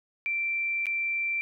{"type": "tone with dropouts", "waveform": "sine", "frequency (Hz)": 2349, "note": "D7", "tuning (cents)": 0, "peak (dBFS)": -26, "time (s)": [0.26, 1.41], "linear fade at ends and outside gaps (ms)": 0, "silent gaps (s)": [0.857, 0.867], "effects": []}